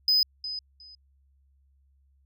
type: tone with echo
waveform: sine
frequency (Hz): 5020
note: D#8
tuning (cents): +15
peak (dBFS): -16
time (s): 0.08-0.23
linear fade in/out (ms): 2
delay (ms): 360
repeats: 2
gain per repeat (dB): -15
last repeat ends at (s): 0.95
effects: tanh soft clip ceiling -18 dBFS + added 68 Hz sine -61 dBFS peak until 2.25 s